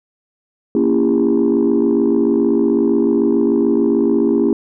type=chord; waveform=sine; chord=A# diminished seventh; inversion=none; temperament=just; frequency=233.1 / 279.7 / 335.6 / 402.8 Hz; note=A#3 / C#4 / E4 / G4; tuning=0 / +16 / +31 / +47 cents; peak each=-16 dBFS; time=0.75-4.53 s; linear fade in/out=2 ms; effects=tanh soft clip ceiling -6 dBFS